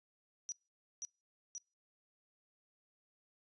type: tone with echo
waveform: sine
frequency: 5840 Hz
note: F#8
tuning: 24 cents flat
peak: -38 dBFS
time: 0.49-0.52 s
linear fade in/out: 0 ms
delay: 530 ms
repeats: 2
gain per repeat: -2 dB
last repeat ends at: 1.58 s
effects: noise-tail reverb RT60 0.3 s tail -26 dB re dry + resampled to 24000 Hz